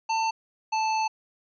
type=tone pair in turn; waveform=square; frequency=893 / 878.2 Hz; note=A5 / A5; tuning=+25 / -4 cents; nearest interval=unison; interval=29 cents; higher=first; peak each=-24 dBFS; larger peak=neither; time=0.09-0.31 / 0.72-1.08 s; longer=second; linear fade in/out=10 ms; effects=resampled to 16000 Hz